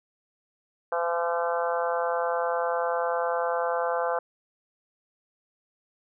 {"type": "harmonic tone with a mistuned harmonic", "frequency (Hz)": 170, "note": "F3", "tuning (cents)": -46, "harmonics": [3, 4, 5, 6, 7, 8, 9], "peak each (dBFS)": [-28, -30, -32, -34, -35, -36, -37], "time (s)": [0.92, 4.19], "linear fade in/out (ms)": 2, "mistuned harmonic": 6, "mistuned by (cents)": 17, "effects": []}